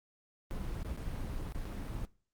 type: noise with dropouts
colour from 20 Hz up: brown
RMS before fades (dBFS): -38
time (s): 0.51-2.05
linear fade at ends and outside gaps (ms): 0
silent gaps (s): 0.83-0.848 / 0.965-0.975 / 1.522-1.547 / 1.649-1.654
effects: noise-tail reverb RT60 0.4 s tail -22 dB re dry + Opus 24 kbps